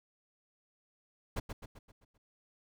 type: noise with echo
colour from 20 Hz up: brown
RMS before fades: -32 dBFS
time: 1.36-1.4 s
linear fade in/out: 10 ms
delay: 130 ms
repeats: 6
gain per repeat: -6 dB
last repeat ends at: 2.18 s
effects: none